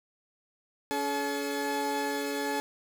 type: tone cluster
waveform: 30% pulse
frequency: 282 / 428.6 / 856 Hz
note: C#4 / A4 / A5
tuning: +30 / -45 / -48 cents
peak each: -31 dBFS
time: 0.91-2.6 s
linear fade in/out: 0 ms
effects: none